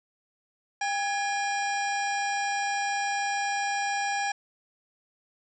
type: harmonic tone with a mistuned harmonic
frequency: 803 Hz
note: G5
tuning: 41 cents sharp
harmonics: 1 / 2 / 3 / 4 / 5 / 6 / 7 / 9 / 10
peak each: -28 / -32 / -36 / -43 / -46 / -46 / -38 / -44 / -53 dBFS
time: 0.81-4.32 s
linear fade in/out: 5 ms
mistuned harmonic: 2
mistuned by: +74 cents
effects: none